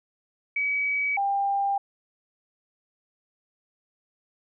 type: tone pair in turn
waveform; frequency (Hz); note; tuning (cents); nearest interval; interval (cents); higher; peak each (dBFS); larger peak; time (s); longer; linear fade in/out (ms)
sine; 2275 / 796; C#7 / G5; +44 / +26; octave + tritone; 1818; first; -23 / -22; second; 0.56-1.17 / 1.17-1.78; neither; 5
effects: none